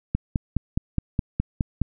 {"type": "click train", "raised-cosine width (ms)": 5, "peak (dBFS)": -9, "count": 9, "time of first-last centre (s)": [0.15, 1.817], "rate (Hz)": 4.8, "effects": []}